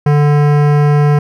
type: tone with hard clipping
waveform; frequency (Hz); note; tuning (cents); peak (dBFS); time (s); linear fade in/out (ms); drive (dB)
sine; 146.83; D3; 0; -9; 0.06-1.19; 5; 18
effects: none